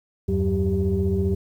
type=tone cluster; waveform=sine; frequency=80.3 / 95.5 / 188.4 / 391.4 Hz; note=E2 / G2 / F#3 / G4; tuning=-45 / -45 / +32 / -3 cents; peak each=-24 dBFS; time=0.28-1.35 s; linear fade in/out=10 ms; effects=tanh soft clip ceiling -12 dBFS + 9-bit